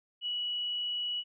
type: tone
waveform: sine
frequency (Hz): 2934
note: F#7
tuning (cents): -15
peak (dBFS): -31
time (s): 0.21-1.24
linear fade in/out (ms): 50
effects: none